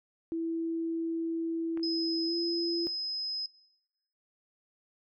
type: tone with pitch glide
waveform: sine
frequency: 329.6 to 339.1 Hz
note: E4 to E4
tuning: 0 to +49 cents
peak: -30 dBFS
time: 0.32-2.87 s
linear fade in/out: 0 ms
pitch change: +49 cents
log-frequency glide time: 2.26-2.34 s
type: clicks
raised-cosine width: 0.5 ms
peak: -31 / -41 dBFS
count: 2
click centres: 1.774 / 1.796 s
type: tone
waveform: sine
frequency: 5080 Hz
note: D#8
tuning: 35 cents sharp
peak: -31 dBFS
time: 1.83-3.46 s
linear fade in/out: 2 ms
effects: noise-tail reverb RT60 1.0 s tail -24 dB re dry